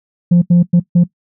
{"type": "tone bursts at uneven times", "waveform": "sine", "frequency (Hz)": 174.61, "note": "F3", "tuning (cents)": 0, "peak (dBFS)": -3, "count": 4, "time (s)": [[0.31, 0.42], [0.5, 0.63], [0.73, 0.8], [0.95, 1.04]], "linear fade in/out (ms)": 10, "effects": ["noise-tail reverb RT60 0.1 s tail -18 dB re dry", "tanh soft clip ceiling -4 dBFS"]}